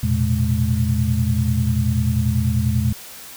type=tone cluster; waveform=sine; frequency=84.2 / 116.4 / 126.6 / 210.7 Hz; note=E2 / A#2 / B2 / G#3; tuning=+37 / -2 / +43 / +25 cents; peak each=-21 / -20 / -23 / -23 dBFS; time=0.03-2.93 s; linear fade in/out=5 ms; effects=white hiss -38 dBFS RMS until 3.36 s